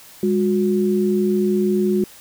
sine tone pair together, 204 / 363.4 Hz, G#3 / F#4, -31 / -31 cents, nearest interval minor seventh, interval 1000 cents, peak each -18 dBFS, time 0.23-2.04 s, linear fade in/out 2 ms, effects white hiss -44 dBFS RMS until 2.2 s

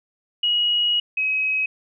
sine tone pair in turn, 2900 / 2545 Hz, F#7 / D#7, -35 / +39 cents, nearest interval major second, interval 226 cents, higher first, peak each -17 / -19 dBFS, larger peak first, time 0.43-1 / 1.17-1.66 s, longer first, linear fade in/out 5 ms, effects none

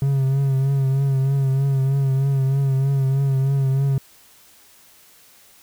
triangle tone with vibrato, 135.9 Hz, C#3, 34 cents flat, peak -14 dBFS, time 0.02-3.98 s, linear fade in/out 2 ms, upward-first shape triangle, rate 3.2 Hz, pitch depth 45 cents each way, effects white hiss -51 dBFS RMS until 5.62 s

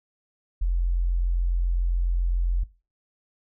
sine tone, 43.65 Hz, F1, in tune, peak -20 dBFS, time 0.61-2.64 s, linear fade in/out 10 ms, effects noise-tail reverb RT60 0.3 s tail -18 dB re dry

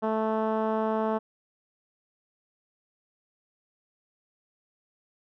10% pulse tone with low-pass filter, 219.3 Hz, A3, 6 cents flat, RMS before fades -27 dBFS, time 0.02-1.19 s, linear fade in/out 20 ms, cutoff 940 Hz, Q 0.89, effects none

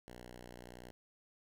5% pulse tone with vibrato, 60.8 Hz, B1, 26 cents flat, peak -39 dBFS, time 0.08-0.91 s, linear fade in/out 0 ms, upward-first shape sine, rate 12 Hz, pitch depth 8 cents each way, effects none

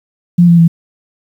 sine tone with pitch steps, 174.3 / 170.52 / 166.81 Hz, F3 / F3 / E3, -3 / -41 / +21 cents, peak -3 dBFS, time 0.38-0.68 s, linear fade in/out 10 ms, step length 100 ms, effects 7-bit

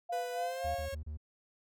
sine tone with tremolo, 698 Hz, F5, 1 cent flat, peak -32 dBFS, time 0.09-0.86 s, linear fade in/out 10 ms, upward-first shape sine, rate 3.7 Hz, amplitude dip 75%
45% pulse tone with pitch glide, 495.4 to 546.5 Hz, B4 to C#5, +5 to -25 cents, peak -38 dBFS, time 0.12-0.95 s, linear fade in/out 10 ms, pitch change +170 cents, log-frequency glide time 0.34-0.72 s
triangle tone bursts, 76.1 Hz, D#2, 38 cents flat, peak -36 dBFS, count 4, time 0.64-1.173 s, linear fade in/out 10 ms, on 110 ms, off 31 ms
effects none

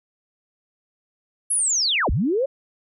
sine linear two-way sweep, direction down then up, 10950 to 37.03 to 569 Hz, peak -18 dBFS, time 1.5-2.46 s, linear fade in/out 10 ms, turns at 2.1 s, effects none

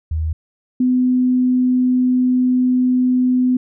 sine tone pair in turn, 79.1 / 252.3 Hz, D#2 / B3, +29 / +37 cents, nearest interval octave + minor sixth, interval 2008 cents, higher second, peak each -17 / -12 dBFS, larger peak second, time 0.11-0.33 / 0.8-3.57 s, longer second, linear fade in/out 5 ms, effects none

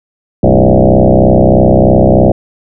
sine tone with frequency modulation, 207.7 Hz, G#3, in tune, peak -3 dBFS, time 0.43-2.32 s, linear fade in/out 5 ms, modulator 63.2 Hz, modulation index 7.3, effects none

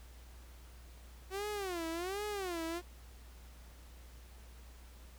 sawtooth tone with vibrato, 370 Hz, F#4, in tune, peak -33 dBFS, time 1.3-2.82 s, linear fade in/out 50 ms, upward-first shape sine, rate 1.3 Hz, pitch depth 220 cents each way, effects added 60 Hz sine -52 dBFS peak until 5.18 s + pink hiss -61 dBFS RMS until 5.18 s

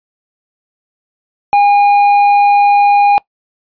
triangle tone with hard clipping, 814 Hz, G#5, 35 cents flat, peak -7 dBFS, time 1.53-3.18 s, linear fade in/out 0 ms, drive 9 dB, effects noise-tail reverb RT60 0.1 s tail -23 dB re dry + resampled to 11025 Hz

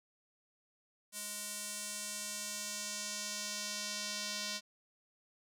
square tone with band-pass filter sweep, 207.7 Hz, G#3, in tune, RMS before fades -41 dBFS, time 1.12-4.61 s, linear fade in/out 50 ms, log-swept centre 9300 to 5000 Hz, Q 1.5, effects none

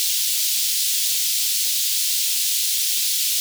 pink high-pass noise, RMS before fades -21 dBFS, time 0-3.4 s, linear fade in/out 0 ms, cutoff 3400 Hz, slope 24 dB/octave, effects none

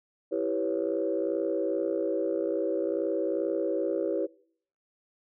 sine chord, C# half-diminished seventh, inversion first, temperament equal, 329.6 / 392 / 493.9 / 554.4 Hz, E4 / G4 / B4 / C#5, 0 / 0 / 0 / 0 cents, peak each -31 dBFS, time 0.31-4.27 s, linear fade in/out 20 ms, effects noise-tail reverb RT60 0.6 s tail -23 dB re dry + tanh soft clip ceiling -17 dBFS

